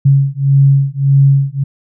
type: beating tone pair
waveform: sine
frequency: 137.3 / 139 Hz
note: C#3 / C#3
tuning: -16 / +5 cents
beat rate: 1.7 Hz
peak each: -10 dBFS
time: 0.05-1.64 s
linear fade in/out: 10 ms
effects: none